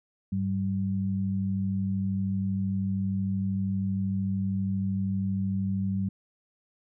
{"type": "tone pair together", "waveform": "sine", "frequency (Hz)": [99.9, 192.77], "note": ["G2", "G3"], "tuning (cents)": [33, -29], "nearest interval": "major seventh", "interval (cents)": 1138, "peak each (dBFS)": [-30, -27], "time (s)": [0.32, 6.09], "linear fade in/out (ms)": 5, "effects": []}